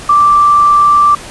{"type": "tone", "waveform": "sine", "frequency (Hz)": 1173, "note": "D6", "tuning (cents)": -2, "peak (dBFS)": -4, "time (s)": [0.09, 1.15], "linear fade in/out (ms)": 5, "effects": ["pink hiss -29 dBFS RMS until 1.3 s", "resampled to 24000 Hz"]}